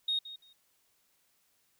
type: tone with echo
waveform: sine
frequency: 3729 Hz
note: A#7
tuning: in tune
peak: -27 dBFS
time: 0.08-0.19 s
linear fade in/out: 5 ms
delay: 170 ms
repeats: 2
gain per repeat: -15 dB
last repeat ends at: 0.53 s
effects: tanh soft clip ceiling -23 dBFS + white hiss -72 dBFS RMS until 1.79 s